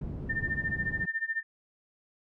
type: low-pass noise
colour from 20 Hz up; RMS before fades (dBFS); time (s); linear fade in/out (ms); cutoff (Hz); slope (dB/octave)
white; -37; 0.01-1.06; 5; 160; 12
type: tone with tremolo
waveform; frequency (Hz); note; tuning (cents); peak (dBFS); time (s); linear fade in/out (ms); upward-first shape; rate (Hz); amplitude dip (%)
sine; 1800; A6; +39; -26; 0.29-1.43; 10; sine; 14; 90
effects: none